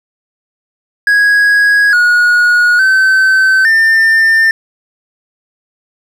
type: tone with pitch steps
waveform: triangle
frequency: 1657 / 1449 / 1537 / 1798 Hz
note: G#6 / F#6 / G6 / A6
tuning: -4 / -37 / -35 / +37 cents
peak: -4 dBFS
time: 1.07-4.51 s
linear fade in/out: 2 ms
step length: 860 ms
effects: none